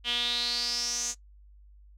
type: tone with band-pass filter sweep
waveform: sawtooth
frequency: 240.4 Hz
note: B3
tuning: 46 cents flat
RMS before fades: -30 dBFS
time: 0.04-1.15 s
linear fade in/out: 50 ms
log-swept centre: 3100 to 6800 Hz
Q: 7.4
effects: noise-tail reverb RT60 0.1 s tail -19 dB re dry + added 50 Hz sine -51 dBFS peak until 1.97 s